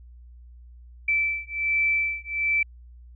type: beating tone pair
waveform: sine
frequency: 2324 / 2325.3 Hz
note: D7 / D7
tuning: -19 / -18 cents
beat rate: 1.3 Hz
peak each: -25 / -25 dBFS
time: 1.08-2.63 s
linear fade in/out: 5 ms
effects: added 60 Hz sine -44 dBFS peak until 3.15 s